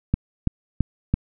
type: click train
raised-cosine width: 5 ms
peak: -6 dBFS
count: 4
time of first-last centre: 0.14-1.14 s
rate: 3 Hz
effects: none